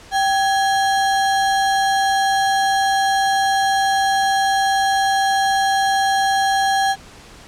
sine tone with sample-and-hold, 780 Hz, G5, 9 cents flat, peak -14 dBFS, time 0.11-6.96 s, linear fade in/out 50 ms, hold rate 2450 Hz, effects pink hiss -42 dBFS RMS until 7.47 s + low-pass 8000 Hz 12 dB/octave

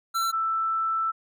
square / sine tone pair in turn, 1344 / 1325.5 Hz, E6 / E6, +33 / +9 cents, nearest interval unison, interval 24 cents, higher first, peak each -24 / -23 dBFS, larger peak second, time 0.14-0.32 / 0.32-1.12 s, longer second, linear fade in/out 20 ms, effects none

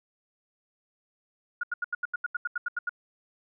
sine tone bursts, 1436 Hz, F6, 48 cents sharp, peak -26 dBFS, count 13, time 1.61-2.894 s, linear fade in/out 5 ms, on 24 ms, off 81 ms, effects none

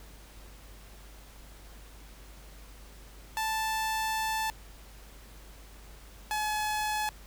sawtooth tone pair in turn, 880 / 851.5 Hz, A5 / G#5, 0 / +43 cents, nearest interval minor second, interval 57 cents, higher first, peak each -25 / -25 dBFS, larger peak neither, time 3.37-4.5 / 6.31-7.09 s, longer first, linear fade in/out 0 ms, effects added 50 Hz sine -49 dBFS peak until 7.26 s + pink hiss -54 dBFS RMS until 7.26 s

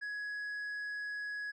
sine tone with tanh clipping, 1675 Hz, G#6, 14 cents sharp, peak -38 dBFS, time 0.01-1.52 s, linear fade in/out 20 ms, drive 4 dB, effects none

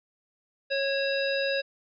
harmonic tone with a mistuned harmonic, 550 Hz, C#5, 14 cents flat, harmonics 1 / 3 / 5 / 7 / 9, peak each -27 / -32 / -34 / -35 / -37 dBFS, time 0.7-1.62 s, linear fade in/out 20 ms, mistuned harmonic 5, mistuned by -34 cents, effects none

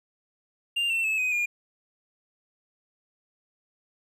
triangle tone with pitch steps, 2794 / 2696 / 2601 / 2509 / 2421 Hz, F7 / E7 / E7 / D#7 / D#7, 0 / +38 / -24 / +14 / -48 cents, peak -22 dBFS, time 0.76-1.46 s, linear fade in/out 10 ms, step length 140 ms, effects none

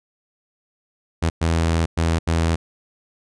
sawtooth tone bursts at uneven times, 82.41 Hz, E2, in tune, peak -13 dBFS, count 4, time 1.22-1.3 / 1.41-1.86 / 1.97-2.19 / 2.27-2.56 s, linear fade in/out 10 ms, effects resampled to 22050 Hz

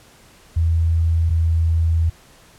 sine tone pair in turn, 82.41 / 82.09 Hz, E2 / E2, 0 / -7 cents, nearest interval unison, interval 7 cents, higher first, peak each -14 dBFS, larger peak neither, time 0.56-1.3 / 1.3-2.1 s, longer second, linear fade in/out 10 ms, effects pink hiss -49 dBFS RMS until 2.58 s + low-pass 12000 Hz 12 dB/octave

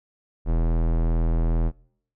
square tone with low-pass filter, 41.2 Hz, E1, in tune, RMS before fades -21 dBFS, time 0.45-1.72 s, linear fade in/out 50 ms, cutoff 810 Hz, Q 0.6, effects noise-tail reverb RT60 0.7 s tail -26 dB re dry

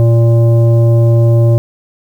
sine tone with frequency modulation, 116.54 Hz, A#2, in tune, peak -5 dBFS, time 0-1.58 s, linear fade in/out 0 ms, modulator 464 Hz, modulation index 0.48, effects 7-bit

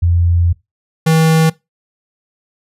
sine / square tone pair in turn, 86.1 / 160.48 Hz, F2 / E3, -24 / -46 cents, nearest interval major seventh, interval 1078 cents, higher second, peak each -9 dBFS, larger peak neither, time 0.02-0.53 / 1.06-1.5 s, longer first, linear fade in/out 10 ms, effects noise-tail reverb RT60 0.2 s tail -21 dB re dry + resampled to 32000 Hz

